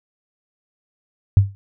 sine tone with exponential decay, 98.7 Hz, G2, 12 cents sharp, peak -4 dBFS, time 1.37-1.55 s, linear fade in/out 0 ms, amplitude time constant 39 ms, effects none

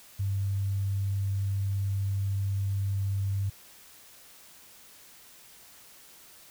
sine tone, 98.5 Hz, G2, 9 cents sharp, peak -26 dBFS, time 0.19-3.5 s, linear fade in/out 10 ms, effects white hiss -53 dBFS RMS until 6.5 s

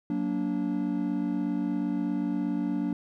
triangle chord, Gb augmented, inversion none, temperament equal with one note detuned, 185 / 233.1 / 290.1 Hz, Gb3 / Bb3 / D4, 0 / 0 / -21 cents, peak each -30 / -30 / -27 dBFS, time 0.1-2.93 s, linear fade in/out 2 ms, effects none

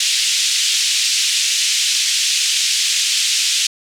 pink band-pass noise, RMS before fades -17 dBFS, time 0-3.67 s, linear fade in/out 5 ms, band 2800 to 7900 Hz, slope 24 dB/octave, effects none

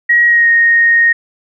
sine tone with pitch glide, 1900 to 1860.9 Hz, A#6 to A#6, +33 to -3 cents, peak -6 dBFS, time 0.09-1.13 s, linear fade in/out 10 ms, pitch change -36 cents, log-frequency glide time 0.26-0.49 s, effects none

